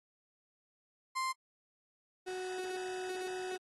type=tone pair in turn; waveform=35% pulse; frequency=1046.5 / 370 Hz; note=C6 / F#4; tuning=0 / 0 cents; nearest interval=octave + tritone; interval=1800 cents; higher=first; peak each=-31 / -36 dBFS; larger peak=first; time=1.15-1.33 / 2.26-3.58 s; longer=second; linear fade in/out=20 ms; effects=low-pass 12000 Hz 12 dB/octave + AAC 32 kbps